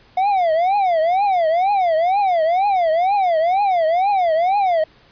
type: tone with vibrato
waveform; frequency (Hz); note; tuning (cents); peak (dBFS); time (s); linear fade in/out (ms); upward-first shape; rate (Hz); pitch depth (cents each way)
triangle; 720; F#5; -47; -12; 0.17-4.84; 5; triangle; 2.1; 260
effects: pink hiss -51 dBFS RMS until 5.11 s + resampled to 11025 Hz